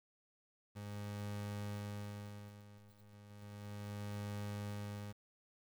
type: tone with tremolo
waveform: 30% pulse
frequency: 102.9 Hz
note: G#2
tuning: 16 cents flat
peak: -38 dBFS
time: 0.75-5.13 s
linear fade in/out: 20 ms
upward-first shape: sine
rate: 0.34 Hz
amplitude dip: 90%
effects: 11-bit